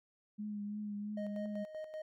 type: tone with vibrato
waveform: sine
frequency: 207.7 Hz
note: G#3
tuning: in tune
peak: -38 dBFS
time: 0.38-1.65 s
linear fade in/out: 20 ms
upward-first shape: triangle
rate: 3 Hz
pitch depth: 33 cents each way
type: tone with tremolo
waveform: triangle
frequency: 622.3 Hz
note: D#5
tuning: in tune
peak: -38 dBFS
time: 1.17-2.02 s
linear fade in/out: 5 ms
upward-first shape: square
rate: 5.2 Hz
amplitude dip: 60%
effects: none